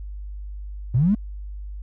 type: linear sweep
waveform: triangle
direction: up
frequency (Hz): 108.7 to 222.9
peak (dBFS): -11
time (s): 0.94-1.15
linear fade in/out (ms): 10
effects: tanh soft clip ceiling -13 dBFS + added 50 Hz sine -31 dBFS peak until 1.82 s